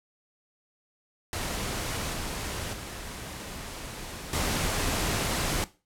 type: noise with level steps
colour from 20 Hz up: pink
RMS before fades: -32 / -34 / -39 / -28 dBFS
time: 1.33-5.64 s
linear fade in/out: 0 ms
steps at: 2.13 / 2.73 / 4.33 s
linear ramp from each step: 2 ms
effects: noise-tail reverb RT60 0.3 s tail -17 dB re dry + low-pass 12000 Hz 12 dB/octave